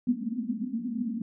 white band-pass noise, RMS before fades -31 dBFS, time 0.07-1.22 s, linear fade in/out 5 ms, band 210 to 250 Hz, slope 96 dB/octave, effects none

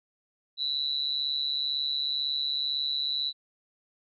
sine tone with amplitude modulation, 3951 Hz, B7, in tune, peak -23 dBFS, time 0.57-3.33 s, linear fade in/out 50 ms, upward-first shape sine, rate 142 Hz, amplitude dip 85%, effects none

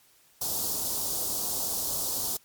white band-stop noise, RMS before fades -30 dBFS, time 0.41-2.37 s, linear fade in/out 5 ms, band 1000 to 4300 Hz, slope 24 dB/octave, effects white hiss -61 dBFS RMS until 2.44 s + MP3 96 kbps

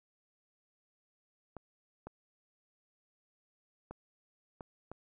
clicks, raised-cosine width 1 ms, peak -30 dBFS, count 5, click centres 1.567 / 2.07 / 3.91 / 4.608 / 4.916 s, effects none

